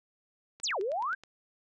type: click train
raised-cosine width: 0.2 ms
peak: -32 dBFS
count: 7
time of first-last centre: 0.6-1.236 s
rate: 9.43 Hz
type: exponential two-way sweep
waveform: sine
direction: down then up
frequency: 8900 to 363.2 to 1635 Hz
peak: -29 dBFS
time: 0.63-1.15 s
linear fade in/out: 10 ms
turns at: 0.8 s
effects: none